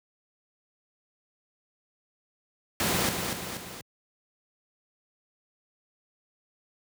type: noise with echo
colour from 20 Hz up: pink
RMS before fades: -26 dBFS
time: 2.8-3.09 s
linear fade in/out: 0 ms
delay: 240 ms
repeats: 3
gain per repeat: -5 dB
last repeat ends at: 3.81 s
effects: high-pass 100 Hz 12 dB/octave